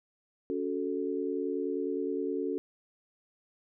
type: chord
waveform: sine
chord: F# minor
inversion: second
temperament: equal with one note detuned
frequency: 280.9 / 370 / 440 Hz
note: C#4 / F#4 / A4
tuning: +23 / 0 / 0 cents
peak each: -34 dBFS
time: 0.5-2.58 s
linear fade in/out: 0 ms
effects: none